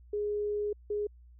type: tone bursts at uneven times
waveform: sine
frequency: 415.3 Hz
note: G#4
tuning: in tune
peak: -29 dBFS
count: 2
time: 0.13-0.73 / 0.9-1.07 s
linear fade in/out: 5 ms
effects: added 60 Hz sine -52 dBFS peak until 1.39 s